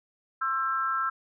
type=tone with amplitude modulation; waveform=sine; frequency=1333 Hz; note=E6; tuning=19 cents sharp; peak=-21 dBFS; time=0.41-1.1 s; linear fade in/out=10 ms; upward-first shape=sine; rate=268 Hz; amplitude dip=90%; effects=none